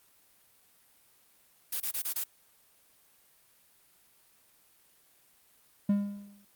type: noise bursts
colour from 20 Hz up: blue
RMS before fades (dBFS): -32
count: 5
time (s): 1.72-2.24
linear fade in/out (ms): 10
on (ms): 84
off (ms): 25
type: tone with exponential decay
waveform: triangle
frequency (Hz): 202.4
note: G#3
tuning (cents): -44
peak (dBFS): -19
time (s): 5.89-6.45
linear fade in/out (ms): 5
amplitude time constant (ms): 120
effects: white hiss -64 dBFS RMS until 6.55 s + Opus 32 kbps